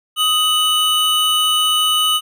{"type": "tone pair together", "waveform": "square", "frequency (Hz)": [1251, 2972], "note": ["D#6", "F#7"], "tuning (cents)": [9, 7], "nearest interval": "octave + minor third", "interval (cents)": 1498, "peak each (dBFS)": [-20, -15], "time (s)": [0.16, 2.21], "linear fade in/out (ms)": 50, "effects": []}